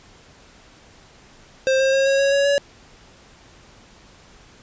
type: tone with pitch steps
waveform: square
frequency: 528 / 534.1 / 540.3 / 546.6 / 553 / 559.4 / 565.9 Hz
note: C5 / C5 / C#5 / C#5 / C#5 / C#5 / C#5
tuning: +16 / +36 / -44 / -24 / -4 / +16 / +36 cents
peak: -16 dBFS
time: 1.67-2.58 s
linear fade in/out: 0 ms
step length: 130 ms
effects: pink hiss -49 dBFS RMS until 4.62 s + resampled to 16000 Hz